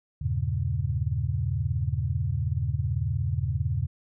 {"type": "chord", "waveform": "sine", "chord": "E diminished seventh", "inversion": "none", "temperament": "equal with one note detuned", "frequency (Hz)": [80.66, 98, 116.54, 138.59], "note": ["E2", "G2", "Bb2", "Db3"], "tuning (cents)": [-37, 0, 0, 0], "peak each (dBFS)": -30, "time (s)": [0.21, 3.87], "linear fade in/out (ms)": 10, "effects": []}